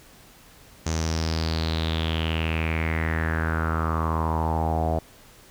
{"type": "tone with low-pass filter sweep", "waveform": "sawtooth", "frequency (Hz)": 80.6, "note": "E2", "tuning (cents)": -38, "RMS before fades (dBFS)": -25, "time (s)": [0.86, 4.99], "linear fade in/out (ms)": 5, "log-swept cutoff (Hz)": [6500, 670], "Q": 6.1, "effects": ["pink hiss -51 dBFS RMS until 5.5 s"]}